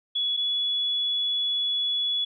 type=tone pair in turn; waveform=sine; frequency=3386 / 3399 Hz; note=G#7 / G#7; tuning=+33 / +39 cents; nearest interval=unison; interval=6 cents; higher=second; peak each=-23 dBFS; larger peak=neither; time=0.15-0.37 / 0.37-2.25 s; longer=second; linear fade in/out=10 ms; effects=none